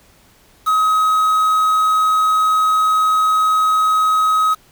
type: tone with quantisation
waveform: triangle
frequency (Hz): 1269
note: D#6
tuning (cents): +34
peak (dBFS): -10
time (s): 0.66-4.55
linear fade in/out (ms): 20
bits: 5
effects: pink hiss -51 dBFS RMS until 4.71 s